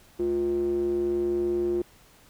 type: tone with band-pass filter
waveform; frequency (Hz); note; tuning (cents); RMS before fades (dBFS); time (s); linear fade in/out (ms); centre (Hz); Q
square; 70.5; C#2; +30; -26; 0.19-1.82; 5; 350; 8.4
effects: pink hiss -56 dBFS RMS until 2.29 s